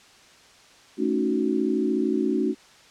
sine chord, D# half-diminished seventh, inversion second, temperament equal, 220 / 277.2 / 311.1 / 370 Hz, A3 / C#4 / D#4 / F#4, 0 / 0 / 0 / 0 cents, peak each -27 / -26 / -27 / -26 dBFS, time 0.97-2.55 s, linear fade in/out 50 ms, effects white hiss -52 dBFS RMS until 2.9 s + low-pass 6000 Hz 12 dB/octave

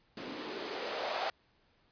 blue noise with band-pass filter sweep, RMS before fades -38 dBFS, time 0.17-1.3 s, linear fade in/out 2 ms, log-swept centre 240 to 730 Hz, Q 2.5, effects pink hiss -70 dBFS RMS until 1.91 s + resampled to 11025 Hz

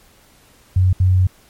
sine tone bursts at uneven times, 92.4 Hz, F#2, 2 cents flat, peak -10 dBFS, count 2, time 0.76-0.93 / 1-1.27 s, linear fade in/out 5 ms, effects pink hiss -51 dBFS RMS until 1.49 s + MP3 64 kbps

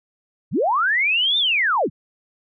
sine linear two-way sweep, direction up then down, 84.3 to 3639 to 84.3 Hz, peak -16 dBFS, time 0.51-1.9 s, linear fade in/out 50 ms, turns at 1.38 s, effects none

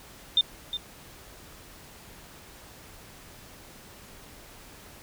sine tone with echo, 3600 Hz, A7, 39 cents sharp, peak -17 dBFS, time 0.37-0.41 s, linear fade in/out 2 ms, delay 360 ms, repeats 1, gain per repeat -11 dB, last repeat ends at 0.77 s, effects pink hiss -49 dBFS RMS until 5.02 s

